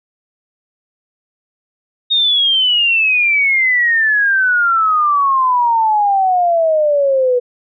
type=exponential sweep; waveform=sine; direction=down; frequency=3729 to 486.4 Hz; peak=-10 dBFS; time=2.1-7.4 s; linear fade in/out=20 ms; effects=none